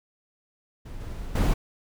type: noise with level steps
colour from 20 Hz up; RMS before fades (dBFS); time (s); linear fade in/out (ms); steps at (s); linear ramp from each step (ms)
brown; -38 / -35 / -20; 0.85-1.54; 10; 1 / 1.35; 5
effects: none